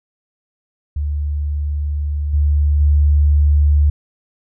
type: tone with level steps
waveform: sine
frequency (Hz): 73.4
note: D2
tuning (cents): 0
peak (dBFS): -17 / -11 / -9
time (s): 0.96-3.9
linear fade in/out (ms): 5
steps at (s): 2.33 / 2.8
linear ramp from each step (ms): 10
effects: none